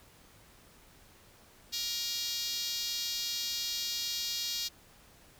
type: tone with high-pass filter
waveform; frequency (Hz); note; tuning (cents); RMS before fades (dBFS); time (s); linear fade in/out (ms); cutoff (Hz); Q
5% pulse; 471.3; A#4; +19; -35; 1.72-4.69; 20; 4100; 1.7
effects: pink hiss -59 dBFS RMS until 5.39 s